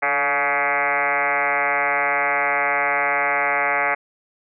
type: tone with frequency modulation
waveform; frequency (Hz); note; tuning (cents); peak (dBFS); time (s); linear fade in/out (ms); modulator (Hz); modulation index
sine; 1407; F6; +12; -17; 0.02-3.95; 10; 139; 6.1
effects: none